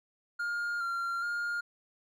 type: tone with vibrato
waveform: triangle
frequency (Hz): 1396.9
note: F6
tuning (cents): 0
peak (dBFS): -29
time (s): 0.39-1.61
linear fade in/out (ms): 10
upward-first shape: square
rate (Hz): 1.2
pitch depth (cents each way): 21
effects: none